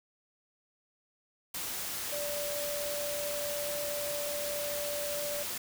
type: tone in noise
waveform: sine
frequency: 583 Hz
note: D5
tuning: 13 cents flat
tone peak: -35 dBFS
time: 2.12-5.43 s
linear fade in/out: 5 ms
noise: white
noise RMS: -37 dBFS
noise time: 1.54-5.58 s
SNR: -1 dB
effects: none